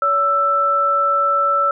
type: tone pair together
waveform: sine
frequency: 566.6 / 1326 Hz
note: C#5 / E6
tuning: +38 / +10 cents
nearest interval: octave + minor third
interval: 1472 cents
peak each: -22 / -14 dBFS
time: 0.02-1.71 s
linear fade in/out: 2 ms
effects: none